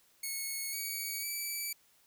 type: tone with pitch steps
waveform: 5% pulse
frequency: 2196 / 2257 / 2309 Hz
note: C#7 / C#7 / D7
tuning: -17 / +31 / -30 cents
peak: -26 dBFS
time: 0.23-1.73 s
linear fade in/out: 5 ms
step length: 500 ms
effects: white hiss -67 dBFS RMS until 2.06 s